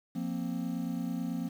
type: chord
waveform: triangle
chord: F suspended fourth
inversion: none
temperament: just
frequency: 174.61 / 232.8 / 261.9 Hz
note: F3 / Bb3 / C4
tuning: 0 / -2 / +2 cents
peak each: -34 dBFS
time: 0.15-1.49 s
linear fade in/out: 10 ms
effects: 9-bit